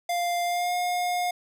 square tone with pitch glide, 698.5 to 714 Hz, F5 to F5, 0 to +38 cents, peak -25 dBFS, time 0.09-1.31 s, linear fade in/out 5 ms, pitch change +38 cents, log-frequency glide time 0.44-0.74 s, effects none

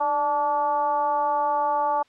sine tone with frequency modulation, 872 Hz, A5, 16 cents flat, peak -20 dBFS, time 0-2.03 s, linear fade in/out 10 ms, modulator 283 Hz, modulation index 0.83, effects white hiss -62 dBFS RMS until 2.08 s + low-pass 4000 Hz 12 dB/octave

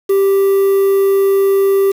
triangle tone with quantisation, 392 Hz, G4, in tune, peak -7 dBFS, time 0.09-1.92 s, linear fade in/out 10 ms, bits 5, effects none

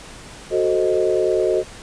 sine chord, F# diminished seventh, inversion none, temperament equal, 370 / 440 / 523.3 / 622.3 Hz, F#4 / A4 / C5 / Eb5, 0 / 0 / 0 / 0 cents, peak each -19 / -21 / -24 / -22 dBFS, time 0.5-1.64 s, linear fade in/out 50 ms, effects pink hiss -39 dBFS RMS until 1.82 s + resampled to 22050 Hz

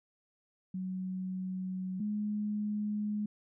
sine tone pair in turn, 186.2 / 209.4 Hz, F#3 / G#3, +11 / +15 cents, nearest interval major second, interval 204 cents, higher second, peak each -34 / -31 dBFS, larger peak second, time 0.74-2 / 2-3.26 s, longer neither, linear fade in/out 5 ms, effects none

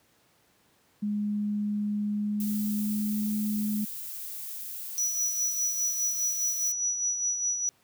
sine tone with pitch glide, 207.7 to 211.1 Hz, G#3 to G#3, 0 to +29 cents, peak -26 dBFS, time 1.02-3.85 s, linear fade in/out 10 ms, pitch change +29 cents, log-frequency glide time 2.09-3.19 s
violet noise, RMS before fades -38 dBFS, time 2.4-6.72 s, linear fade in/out 2 ms
sine tone with tremolo, 5880 Hz, F#8, 12 cents flat, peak -24 dBFS, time 4.98-7.69 s, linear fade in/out 0 ms, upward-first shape sine, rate 4.9 Hz, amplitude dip 50%
effects pink hiss -65 dBFS RMS until 7.83 s + high-pass 100 Hz 12 dB/octave

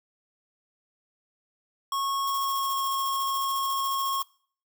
square tone with pitch glide, 1097 to 1087.5 Hz, C#6 to C#6, -18 to -33 cents, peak -27 dBFS, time 1.92-4.22 s, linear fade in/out 2 ms, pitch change -15 cents, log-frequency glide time 2.29-2.83 s
violet noise with tremolo, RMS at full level -37 dBFS, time 2.27-4.23 s, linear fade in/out 2 ms, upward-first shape square, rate 14 Hz, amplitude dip 55%
effects noise-tail reverb RT60 0.5 s tail -23 dB re dry

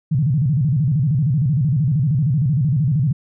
sine tone with vibrato, 140 Hz, C#3, 18 cents sharp, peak -14 dBFS, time 0.11-3.13 s, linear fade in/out 10 ms, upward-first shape square, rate 13 Hz, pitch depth 210 cents each way, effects none

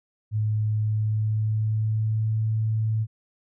sine tone with pitch glide, 107.4 to 109.91 Hz, A2 to A2, -41 to -1 cents, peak -21 dBFS, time 0.31-3.07 s, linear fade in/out 50 ms, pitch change +40 cents, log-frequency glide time 0.81-2.44 s, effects none

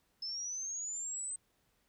sine linear sweep, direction up, 5190 to 8230 Hz, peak -37 dBFS, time 0.22-1.36 s, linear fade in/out 5 ms, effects pink hiss -75 dBFS RMS until 1.88 s

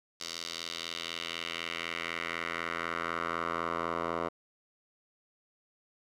10% pulse tone with band-pass filter sweep, 84 Hz, E2, 33 cents sharp, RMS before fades -36 dBFS, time 0.2-4.29 s, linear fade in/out 10 ms, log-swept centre 4900 to 870 Hz, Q 1.9, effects none

